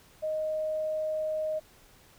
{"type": "tone", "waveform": "sine", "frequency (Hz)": 622.3, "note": "D#5", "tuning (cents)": 0, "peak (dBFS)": -28, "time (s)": [0.22, 1.6], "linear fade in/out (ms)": 20, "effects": ["pink hiss -58 dBFS RMS until 2.18 s"]}